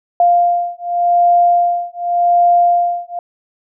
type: beating tone pair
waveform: sine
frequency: 698.5 / 699.37 Hz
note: F5 / F5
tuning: 0 / +2 cents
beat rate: 0.87 Hz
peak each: -13 dBFS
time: 0.2-3.19 s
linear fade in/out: 2 ms
effects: none